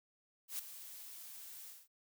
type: noise with ADSR envelope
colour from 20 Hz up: blue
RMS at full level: -39 dBFS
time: 0.48-1.88 s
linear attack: 110 ms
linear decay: 7 ms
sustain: -12 dB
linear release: 210 ms
effects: none